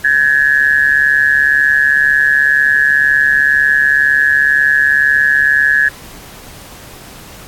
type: tone with amplitude modulation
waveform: sine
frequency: 1691 Hz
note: G#6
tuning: 31 cents sharp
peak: -4 dBFS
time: 0.04-5.89 s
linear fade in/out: 10 ms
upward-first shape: sine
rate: 142 Hz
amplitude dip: 85%
effects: pink hiss -35 dBFS RMS until 7.47 s + AAC 64 kbps